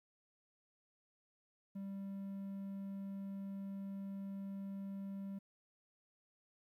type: tone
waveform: triangle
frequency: 196.2 Hz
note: G3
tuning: 2 cents sharp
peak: -40 dBFS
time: 1.75-5.39 s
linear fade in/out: 10 ms
effects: 13-bit